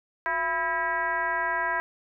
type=tone with frequency modulation; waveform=sine; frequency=1305 Hz; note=E6; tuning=18 cents flat; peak=-24 dBFS; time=0.26-1.8 s; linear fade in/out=0 ms; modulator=315 Hz; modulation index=2; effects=none